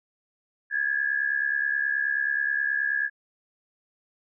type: tone pair together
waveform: sine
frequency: 1645 / 1714.4 Hz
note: G#6 / A6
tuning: -17 / -45 cents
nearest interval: minor second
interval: 72 cents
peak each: -26 dBFS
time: 0.7-3.1 s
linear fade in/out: 50 ms
effects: none